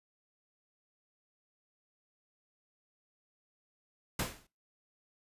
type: noise with exponential decay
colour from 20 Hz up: pink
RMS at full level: -30 dBFS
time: 4.19-4.47 s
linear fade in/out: 5 ms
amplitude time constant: 60 ms
effects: noise-tail reverb RT60 0.3 s tail -22 dB re dry + resampled to 32000 Hz